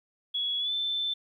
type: tone with pitch glide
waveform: sine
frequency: 3364 to 3535 Hz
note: G#7 to A7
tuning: +22 to +7 cents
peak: -27 dBFS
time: 0.34-1.14 s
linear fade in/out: 10 ms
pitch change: +85 cents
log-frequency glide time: 0.59-0.73 s
effects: 11-bit